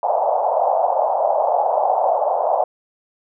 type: band-pass noise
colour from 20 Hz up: pink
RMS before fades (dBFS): -18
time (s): 0.03-2.64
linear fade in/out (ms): 2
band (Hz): 590 to 860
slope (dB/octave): 48
effects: none